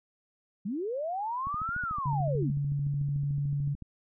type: linear two-way sweep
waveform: sine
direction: up then down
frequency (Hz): 177 to 1485 to 177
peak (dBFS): -30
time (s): 0.65-2.52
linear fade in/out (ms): 10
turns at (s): 1.8
type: click train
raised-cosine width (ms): 5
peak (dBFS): -29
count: 33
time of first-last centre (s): 1.47-3.823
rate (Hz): 13.6
type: tone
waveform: sine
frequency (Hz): 142.3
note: C#3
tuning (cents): +46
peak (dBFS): -27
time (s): 2.05-3.75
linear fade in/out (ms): 20
effects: none